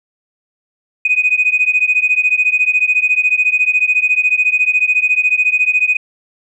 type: beating tone pair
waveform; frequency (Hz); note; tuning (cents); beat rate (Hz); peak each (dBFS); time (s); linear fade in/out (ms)
sine; 2489 / 2503; D#7 / D#7; 0 / +10; 14; -13; 1.05-5.97; 5
effects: tanh soft clip ceiling -3 dBFS